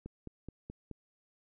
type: click train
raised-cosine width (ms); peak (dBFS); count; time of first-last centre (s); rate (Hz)
3; -30; 5; 0.06-0.913; 4.69
effects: none